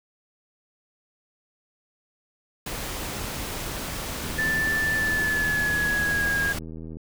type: noise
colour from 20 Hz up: pink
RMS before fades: -32 dBFS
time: 2.66-6.59 s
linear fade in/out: 5 ms
type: click train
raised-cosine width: 3 ms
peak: -26 dBFS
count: 221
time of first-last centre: 4.24-6.97 s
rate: 80.6 Hz
type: tone with pitch glide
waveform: sine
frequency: 1760 to 1632.7 Hz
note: A6 to G#6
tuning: 0 to -30 cents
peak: -22 dBFS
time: 4.38-6.53 s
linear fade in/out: 10 ms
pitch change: -130 cents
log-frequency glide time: 4.94-6.4 s
effects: none